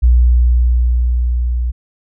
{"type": "tone with level ramp", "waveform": "sine", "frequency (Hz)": 60.5, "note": "B1", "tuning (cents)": -35, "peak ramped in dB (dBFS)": [-5, -14], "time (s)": [0.02, 1.72], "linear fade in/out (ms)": 20, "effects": []}